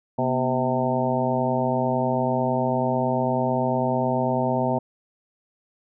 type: harmonic tone with a mistuned harmonic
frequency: 129.1 Hz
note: C3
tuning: 23 cents flat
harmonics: 1 / 2 / 3 / 4 / 5 / 6 / 7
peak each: -28 / -26 / -31 / -29 / -26 / -30 / -28 dBFS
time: 0.18-4.79 s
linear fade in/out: 10 ms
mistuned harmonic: 2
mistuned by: -89 cents
effects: none